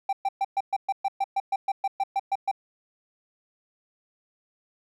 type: tone bursts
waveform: triangle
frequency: 784 Hz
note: G5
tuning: in tune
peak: -20 dBFS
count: 16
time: 0.09-2.514 s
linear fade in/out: 5 ms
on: 39 ms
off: 120 ms
effects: none